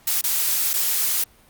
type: noise with dropouts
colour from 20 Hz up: blue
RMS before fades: -21 dBFS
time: 0.07-1.24 s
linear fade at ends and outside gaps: 5 ms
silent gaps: 0.212-0.239 / 0.733-0.737 s
effects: pink hiss -54 dBFS RMS until 1.49 s + Opus 48 kbps